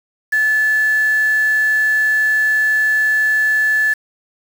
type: tone with quantisation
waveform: sine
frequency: 1734 Hz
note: A6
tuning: 26 cents flat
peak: -12 dBFS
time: 0.32-3.94 s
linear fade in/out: 10 ms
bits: 5
effects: none